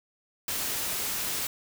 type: noise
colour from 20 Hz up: white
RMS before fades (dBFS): -31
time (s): 0.48-1.47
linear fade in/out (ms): 2
effects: none